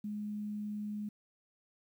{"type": "tone with quantisation", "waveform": "sine", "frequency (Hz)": 209.2, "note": "G#3", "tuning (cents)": 13, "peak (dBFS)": -36, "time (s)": [0.04, 1.09], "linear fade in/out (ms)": 5, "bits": 11, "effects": []}